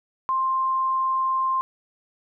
sine tone, 1052 Hz, C6, 9 cents sharp, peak -20 dBFS, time 0.29-1.61 s, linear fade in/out 0 ms, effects none

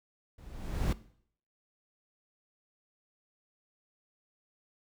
brown noise with level ramp, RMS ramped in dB -52 to -26 dBFS, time 0.38-0.93 s, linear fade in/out 5 ms, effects noise-tail reverb RT60 0.6 s tail -18 dB re dry

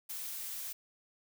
blue noise, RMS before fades -41 dBFS, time 0.09-0.73 s, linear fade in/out 10 ms, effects none

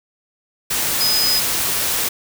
sine tone in noise, 5020 Hz, D#8, 15 cents sharp, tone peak -16 dBFS, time 1-1.4 s, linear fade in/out 10 ms, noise white, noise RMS -20 dBFS, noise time 0.7-2.09 s, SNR +1 dB, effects none

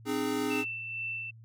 square chord, Ab major, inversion first, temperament equal with one note detuned, 261.6 / 305.1 / 415.3 Hz, C4 / Eb4 / Ab4, 0 / -34 / 0 cents, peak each -34 dBFS, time 0.05-0.65 s, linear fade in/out 50 ms
sine tone with tremolo, 2671 Hz, E7, 22 cents sharp, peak -32 dBFS, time 0.5-1.31 s, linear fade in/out 10 ms, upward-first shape sine, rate 2.2 Hz, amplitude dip 40%
effects added 113 Hz sine -49 dBFS peak until 1.44 s

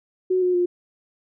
sine tone with pitch steps, 370 / 362 / 354.1 Hz, F#4 / F#4 / F4, 0 / -38 / +24 cents, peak -17 dBFS, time 0.3-0.66 s, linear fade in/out 10 ms, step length 120 ms, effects none

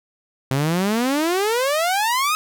sawtooth exponential sweep, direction up, 129.2 to 1284 Hz, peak -14 dBFS, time 0.51-2.35 s, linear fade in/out 0 ms, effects none

